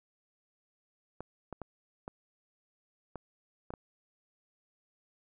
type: clicks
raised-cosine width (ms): 1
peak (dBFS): -26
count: 7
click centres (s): 1.206 / 1.527 / 1.617 / 2.079 / 3.157 / 3.705 / 3.738
effects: none